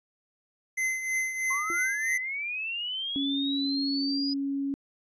square tone with tremolo, 2056 Hz, C7, 31 cents flat, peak -25 dBFS, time 0.77-2.18 s, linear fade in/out 10 ms, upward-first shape triangle, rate 3.1 Hz, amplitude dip 65%
sine linear sweep, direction up, 1048 to 4978 Hz, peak -30 dBFS, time 1.5-4.34 s, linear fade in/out 10 ms
sine tone with exponential decay, 342.6 Hz, F4, 33 cents flat, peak -32 dBFS, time 1.7-1.86 s, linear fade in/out 0 ms, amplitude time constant 33 ms
sine tone, 277.2 Hz, C#4, in tune, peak -27 dBFS, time 3.16-4.74 s, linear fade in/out 0 ms
effects resampled to 22050 Hz

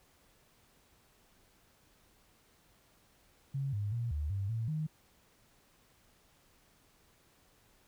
sine tone with pitch steps, 137.2 / 102.7 / 117.8 / 74.5 / 98.4 / 113.4 / 155.2 Hz, C#3 / G#2 / A#2 / D2 / G2 / A#2 / D#3, -17 / -19 / +19 / +25 / +7 / -47 / -4 cents, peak -32 dBFS, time 3.54-4.87 s, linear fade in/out 10 ms, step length 190 ms, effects pink hiss -67 dBFS RMS until 7.87 s

